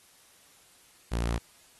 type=tone; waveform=sawtooth; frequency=57.9 Hz; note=A#1; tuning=11 cents flat; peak=-23 dBFS; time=1.11-1.39 s; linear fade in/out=20 ms; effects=white hiss -59 dBFS RMS until 1.79 s + AAC 32 kbps